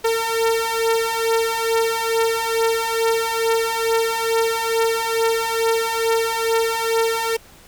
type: beating tone pair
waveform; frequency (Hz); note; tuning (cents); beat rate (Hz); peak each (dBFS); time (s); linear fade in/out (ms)
sawtooth; 452.7 / 455; A4 / A#4; +49 / -42; 2.3; -18 / -16; 0.04-7.37; 10
effects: pink hiss -47 dBFS RMS until 7.67 s